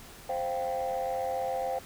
sine chord, C suspended fourth, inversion none, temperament just, 523.3 / 697.7 / 784.9 Hz, C5 / F5 / G5, 0 / -2 / +2 cents, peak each -31 / -33 / -32 dBFS, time 0.29-1.79 s, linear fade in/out 5 ms, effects tanh soft clip ceiling -24 dBFS + pink hiss -49 dBFS RMS until 1.85 s

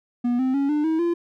triangle tone with pitch steps, 242.3 / 259.7 / 278.3 / 298.3 / 319.7 / 342.7 Hz, B3 / C4 / C#4 / D4 / D#4 / F4, -33 / -13 / +7 / +27 / +47 / -33 cents, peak -17 dBFS, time 0.24-1.14 s, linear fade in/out 10 ms, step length 150 ms, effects none

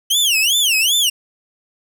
sawtooth tone with vibrato, 3000 Hz, F#7, 23 cents sharp, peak -10 dBFS, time 0.1-1.1 s, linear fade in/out 10 ms, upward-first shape sine, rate 2.6 Hz, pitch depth 290 cents each way, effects none

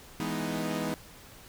sawtooth chord, E major seventh, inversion none, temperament equal, 164.81 / 207.7 / 246.9 / 311.1 Hz, E3 / G#3 / B3 / D#4, 0 / 0 / 0 / 0 cents, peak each -32 dBFS, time 0.2-0.94 s, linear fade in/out 0 ms, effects pink hiss -51 dBFS RMS until 1.48 s

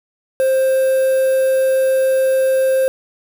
triangle tone with quantisation, 527 Hz, C5, 12 cents sharp, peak -10 dBFS, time 0.4-2.88 s, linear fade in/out 0 ms, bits 5, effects none

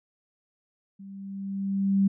sine tone with level ramp, 196 Hz, G3, in tune, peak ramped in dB -41 to -17 dBFS, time 0.99-2.08 s, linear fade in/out 10 ms, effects none

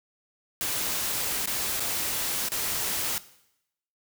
white noise with dropouts, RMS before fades -29 dBFS, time 0.61-3.18 s, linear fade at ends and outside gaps 0 ms, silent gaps 1.458-1.474 / 1.797-1.804 / 2.486-2.519 s, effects noise-tail reverb RT60 0.8 s tail -17 dB re dry

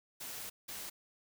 white noise bursts at uneven times, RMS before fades -44 dBFS, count 2, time 0.2-0.5 / 0.68-0.9 s, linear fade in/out 10 ms, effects none

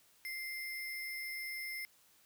sine tone with sample-and-hold, 2093 Hz, C7, in tune, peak -39 dBFS, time 0.25-1.85 s, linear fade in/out 0 ms, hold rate 7350 Hz, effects white hiss -67 dBFS RMS until 2.25 s

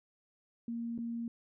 sine tone with dropouts, 233.1 Hz, A#3, in tune, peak -35 dBFS, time 0.68-1.28 s, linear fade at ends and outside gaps 2 ms, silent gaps 0.979-0.987 s, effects none

